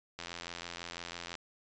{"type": "click train", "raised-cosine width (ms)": 0.2, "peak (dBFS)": -23, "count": 101, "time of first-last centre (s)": [0.19, 1.353], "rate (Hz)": 86, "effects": ["resampled to 16000 Hz"]}